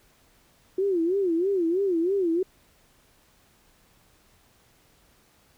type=tone with vibrato; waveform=sine; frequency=361.9 Hz; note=F#4; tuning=38 cents flat; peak=-21 dBFS; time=0.78-2.43 s; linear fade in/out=5 ms; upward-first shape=sine; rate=3.1 Hz; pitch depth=180 cents each way; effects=pink hiss -61 dBFS RMS until 5.57 s